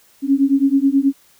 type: beating tone pair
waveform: sine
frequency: 270.4 / 279.7 Hz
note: C#4 / C#4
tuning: -43 / +16 cents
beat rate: 9.3 Hz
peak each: -15 dBFS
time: 0.22-1.13 s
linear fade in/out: 50 ms
effects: white hiss -53 dBFS RMS until 1.39 s